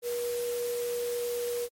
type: tone in noise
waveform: sine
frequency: 480.5 Hz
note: B4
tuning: 48 cents flat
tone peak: -29 dBFS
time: 0.02-1.69 s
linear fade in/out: 50 ms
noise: white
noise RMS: -41 dBFS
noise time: 0.02-1.69 s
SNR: +9 dB
effects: MP3 64 kbps